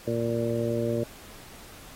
harmonic tone, 116.54 Hz, A#2, in tune, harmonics 1 / 2 / 3 / 4 / 5, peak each -31 / -31 / -31 / -31 / -31 dBFS, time 0.07-1.04 s, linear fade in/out 5 ms, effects pink hiss -48 dBFS RMS until 1.95 s + AAC 48 kbps

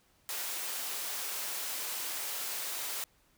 white high-pass noise, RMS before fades -37 dBFS, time 0.29-3.04 s, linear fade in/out 0 ms, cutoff 420 Hz, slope 12 dB/octave, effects pink hiss -68 dBFS RMS until 3.37 s

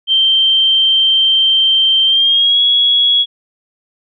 sine tone with pitch glide, 3136 to 3342 Hz, G7 to G#7, 0 to +10 cents, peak -8 dBFS, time 0.07-3.26 s, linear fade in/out 50 ms, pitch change +110 cents, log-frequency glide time 2.05-2.61 s, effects none

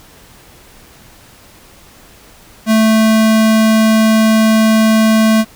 square tone, 220 Hz, A3, in tune, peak -8 dBFS, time 2.66-5.45 s, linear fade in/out 50 ms, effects pink hiss -42 dBFS RMS until 5.55 s

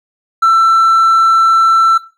triangle tone, 1337 Hz, E6, 24 cents sharp, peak -3 dBFS, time 0.42-1.98 s, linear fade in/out 10 ms, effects noise-tail reverb RT60 0.3 s tail -18 dB re dry + tanh soft clip ceiling -1 dBFS

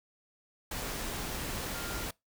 sine tone in noise, 1401 Hz, F6, 5 cents sharp, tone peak -44 dBFS, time 1.74-2.04 s, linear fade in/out 5 ms, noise pink, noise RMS -37 dBFS, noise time 0.71-2.11 s, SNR -10 dB, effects noise-tail reverb RT60 0.2 s tail -24 dB re dry

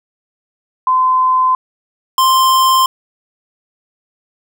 sine / square tone pair in turn, 1027 / 1047.4 Hz, C6 / C6, -33 / +1 cents, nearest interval unison, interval 34 cents, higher second, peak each -9 dBFS, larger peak neither, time 0.87-1.55 / 2.18-2.86 s, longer neither, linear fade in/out 2 ms, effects none

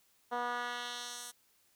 10% pulse tone with band-pass filter sweep, 242.5 Hz, B3, 31 cents flat, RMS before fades -39 dBFS, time 0.31-1.32 s, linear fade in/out 20 ms, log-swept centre 780 to 9900 Hz, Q 1.1, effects white hiss -70 dBFS RMS until 1.75 s

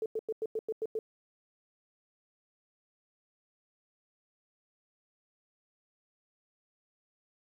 sine tone bursts, 440 Hz, A4, in tune, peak -30 dBFS, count 8, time 0.02-0.99 s, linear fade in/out 2 ms, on 39 ms, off 94 ms, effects 11-bit

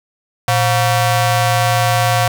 sawtooth ring-modulated tone, 415.3 Hz, G#4, in tune, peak -5 dBFS, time 0.48-2.28 s, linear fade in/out 2 ms, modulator 299 Hz, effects none

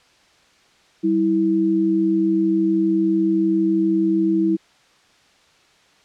sine tone pair together, 193.7 / 325.8 Hz, G3 / E4, -20 / -20 cents, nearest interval major sixth, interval 900 cents, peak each -22 / -16 dBFS, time 1.03-4.57 s, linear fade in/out 20 ms, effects white hiss -55 dBFS RMS until 6.04 s + low-pass 5000 Hz 12 dB/octave

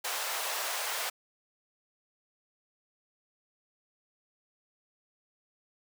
pink high-pass noise, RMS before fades -34 dBFS, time 0.04-1.1 s, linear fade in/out 10 ms, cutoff 610 Hz, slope 24 dB/octave, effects none

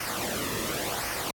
pink noise with flanger, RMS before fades -32 dBFS, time 0-1.31 s, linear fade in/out 5 ms, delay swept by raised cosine 0.26 to 1.36 ms, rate 0.91 Hz, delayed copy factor -0.6, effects high-pass 60 Hz 12 dB/octave + AAC 64 kbps

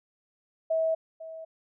sine tone with echo, 646 Hz, E5, 35 cents flat, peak -23 dBFS, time 0.7-0.95 s, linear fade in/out 10 ms, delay 500 ms, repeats 1, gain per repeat -15 dB, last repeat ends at 1.45 s, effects none

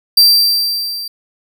45% pulse tone with level ramp, 4699 Hz, D8, in tune, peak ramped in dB -3 to -22 dBFS, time 0.17-1.08 s, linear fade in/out 5 ms, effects none

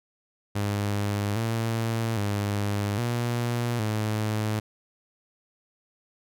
sawtooth tone with pitch steps, 102.3 / 113.6 / 102.2 / 119.5 / 107.8 Hz, G#2 / A#2 / G#2 / A#2 / A2, -26 / -44 / -27 / +43 / -35 cents, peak -21 dBFS, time 0.55-4.6 s, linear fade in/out 10 ms, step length 810 ms, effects none

